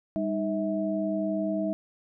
sine tone cluster, 199.4 / 310.6 / 647 Hz, G3 / D#4 / E5, +30 / -3 / -32 cents, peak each -30 dBFS, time 0.16-1.73 s, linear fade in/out 0 ms, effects none

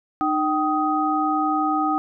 sine tone cluster, 305.1 / 772 / 1252 Hz, D#4 / G5 / D#6, -34 / -27 / +10 cents, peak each -23 dBFS, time 0.21-1.98 s, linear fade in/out 0 ms, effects none

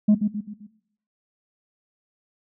sine tone with echo, 210.3 Hz, G#3, 22 cents sharp, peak -10 dBFS, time 0.08-0.15 s, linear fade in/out 10 ms, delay 130 ms, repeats 4, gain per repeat -7 dB, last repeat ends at 0.67 s, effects noise-tail reverb RT60 0.7 s tail -17 dB re dry + tanh soft clip ceiling -11 dBFS

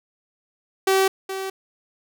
sawtooth tone with echo, 384.1 Hz, G4, 35 cents flat, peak -12 dBFS, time 0.87-1.08 s, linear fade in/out 5 ms, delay 420 ms, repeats 1, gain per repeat -11 dB, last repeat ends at 1.5 s, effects none

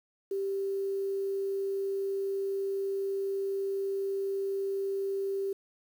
sine tone with quantisation, 392 Hz, G4, in tune, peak -29 dBFS, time 0.31-5.53 s, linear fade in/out 5 ms, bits 9, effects none

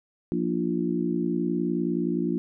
harmonic tone with a mistuned harmonic, 59.4 Hz, A#1, 33 cents sharp, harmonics 3 / 4 / 5 / 6, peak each -29 / -29 / -29 / -29 dBFS, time 0.32-2.38 s, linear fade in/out 0 ms, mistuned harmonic 6, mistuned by -42 cents, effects none

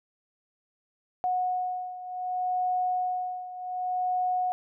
sine beating tone pair, 731 / 731.66 Hz, F#5 / F#5, -21 / -20 cents, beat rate 0.66 Hz, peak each -28 / -32 dBFS, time 1.24-4.52 s, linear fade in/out 0 ms, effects none

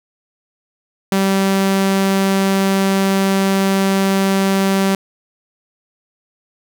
sawtooth tone, 194 Hz, G3, 18 cents flat, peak -9 dBFS, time 1.12-4.95 s, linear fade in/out 2 ms, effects none

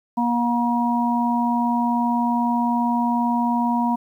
harmonic tone, 238.5 Hz, A#3, 40 cents sharp, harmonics 1 / 3 / 4, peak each -20 / -27 / -22 dBFS, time 0.17-3.96 s, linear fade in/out 10 ms, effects 9-bit

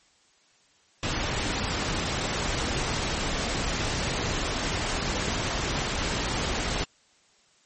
pink noise, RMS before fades -28 dBFS, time 1.03-6.84 s, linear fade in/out 2 ms, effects white hiss -62 dBFS RMS until 7.65 s + MP3 32 kbps

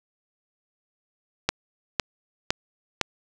click train, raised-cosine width 0.2 ms, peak -3 dBFS, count 4, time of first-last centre 1.49-3.013 s, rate 1.97 Hz, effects none

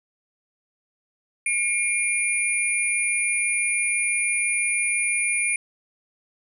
sine tone cluster, 2180 / 2386 / 9610 Hz, C#7 / D7 / D9, -29 / +27 / +39 cents, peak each -28 / -24 / -24 dBFS, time 1.46-5.56 s, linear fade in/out 2 ms, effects none

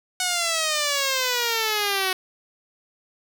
5% pulse exponential sweep, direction down, 740 to 370 Hz, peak -10 dBFS, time 0.2-2.13 s, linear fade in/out 2 ms, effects none

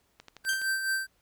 click train, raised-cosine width 0.2 ms, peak -28 dBFS, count 6, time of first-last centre 0.2-0.617 s, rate 12 Hz
square tone with tremolo, 1560 Hz, G6, 9 cents flat, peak -26 dBFS, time 0.44-1.07 s, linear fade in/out 50 ms, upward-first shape sine, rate 4.7 Hz, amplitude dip 50%
20% pulse tone with exponential decay, 3167 Hz, G7, 17 cents sharp, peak -25 dBFS, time 0.49-0.72 s, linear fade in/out 1 ms, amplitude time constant 49 ms
effects pink hiss -70 dBFS RMS until 1.21 s

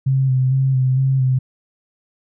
sine tone with vibrato, 131.6 Hz, C3, 10 cents sharp, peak -13 dBFS, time 0.06-1.39 s, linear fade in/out 10 ms, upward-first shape square, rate 2.2 Hz, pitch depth 27 cents each way, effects none

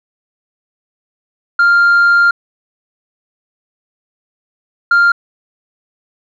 sine tone pair in turn, 1396.9 / 1396.9 Hz, F6 / F6, 0 / 0 cents, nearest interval unison, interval 0 cents, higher neither, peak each -4 / -4 dBFS, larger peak neither, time 1.59-2.31 / 4.91-5.12 s, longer first, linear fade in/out 5 ms, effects tanh soft clip ceiling -5 dBFS

